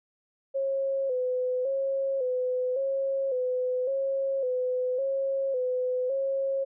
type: tone with vibrato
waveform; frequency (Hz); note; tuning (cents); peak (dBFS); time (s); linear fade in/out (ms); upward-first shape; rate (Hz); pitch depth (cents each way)
sine; 523.3; C5; 0; -25; 0.54-6.65; 20; square; 0.9; 63
effects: none